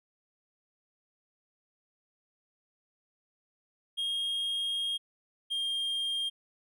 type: tone pair in turn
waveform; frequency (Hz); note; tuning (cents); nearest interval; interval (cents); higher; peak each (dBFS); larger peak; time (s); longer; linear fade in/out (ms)
triangle; 3247 / 3212; G#7 / G7; -40 / +41; unison; 19; first; -28; neither; 3.97-4.98 / 5.5-6.3; first; 20
effects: none